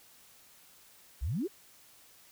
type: exponential sweep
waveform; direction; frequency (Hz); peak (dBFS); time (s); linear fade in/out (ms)
sine; up; 54.2 to 440; -30; 1.21-1.48; 20
effects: white hiss -59 dBFS RMS until 2.31 s